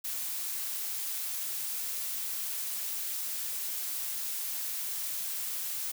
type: noise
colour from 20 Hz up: blue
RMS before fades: -35 dBFS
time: 0.04-5.92 s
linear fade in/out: 10 ms
effects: none